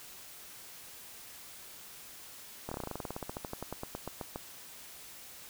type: slowing click train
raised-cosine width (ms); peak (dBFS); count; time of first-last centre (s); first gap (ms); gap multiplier
1; -23; 25; 2.69-4.359; 25; 1.08
effects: white hiss -50 dBFS RMS until 5.49 s